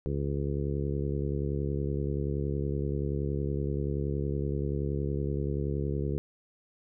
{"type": "harmonic tone", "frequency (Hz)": 70.6, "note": "C#2", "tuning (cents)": 32, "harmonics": [1, 2, 3, 4, 5, 6, 7], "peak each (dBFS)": [-33, -32, -38, -41, -37, -37, -43], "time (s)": [0.06, 6.18], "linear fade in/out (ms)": 0, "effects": []}